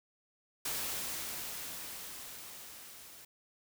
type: noise with level ramp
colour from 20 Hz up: white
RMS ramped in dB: -36 to -53 dBFS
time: 0.65-3.25 s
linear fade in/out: 5 ms
effects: none